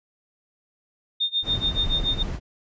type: tone with tremolo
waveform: sine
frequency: 3647 Hz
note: A#7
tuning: 39 cents flat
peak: -19 dBFS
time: 1.2-2.23 s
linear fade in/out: 10 ms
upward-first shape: sine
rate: 7 Hz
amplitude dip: 95%
type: noise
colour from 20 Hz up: brown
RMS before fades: -28 dBFS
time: 1.42-2.4 s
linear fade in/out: 50 ms
effects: resampled to 16000 Hz